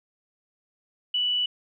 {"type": "tone", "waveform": "sine", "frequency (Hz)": 2960, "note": "F#7", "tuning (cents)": 0, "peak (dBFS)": -22, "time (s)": [1.14, 1.46], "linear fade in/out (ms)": 5, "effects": []}